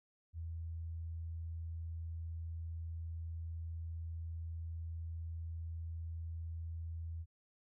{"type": "tone", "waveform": "sine", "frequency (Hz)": 82.41, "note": "E2", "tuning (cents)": 0, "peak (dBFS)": -40, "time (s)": [0.33, 7.26], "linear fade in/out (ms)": 50, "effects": []}